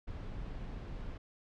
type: noise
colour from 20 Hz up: brown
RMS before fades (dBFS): -42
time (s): 0.07-1.18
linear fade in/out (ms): 10
effects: low-pass 4000 Hz 12 dB/octave